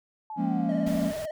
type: linear sweep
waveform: sine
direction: down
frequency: 880 to 673 Hz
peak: -34 dBFS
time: 0.3-0.71 s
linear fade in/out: 2 ms
type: chord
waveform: triangle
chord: Bb minor seventh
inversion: second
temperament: equal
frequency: 174.61 / 207.7 / 233.1 / 277.2 Hz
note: F3 / Ab3 / Bb3 / Db4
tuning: 0 / 0 / 0 / 0 cents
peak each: -28 dBFS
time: 0.36-1.13 s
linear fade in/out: 50 ms
type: tone with vibrato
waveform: triangle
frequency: 622.3 Hz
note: D#5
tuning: in tune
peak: -29 dBFS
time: 0.69-1.31 s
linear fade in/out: 2 ms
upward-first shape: square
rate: 18 Hz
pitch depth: 50 cents each way
type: noise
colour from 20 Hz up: pink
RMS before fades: -41 dBFS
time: 0.86-1.26 s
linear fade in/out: 10 ms
effects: none